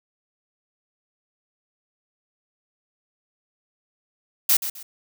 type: noise with echo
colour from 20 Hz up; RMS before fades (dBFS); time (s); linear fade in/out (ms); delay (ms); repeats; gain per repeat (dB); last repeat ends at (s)
blue; -17; 4.49-4.57; 5; 130; 2; -11; 4.83
effects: none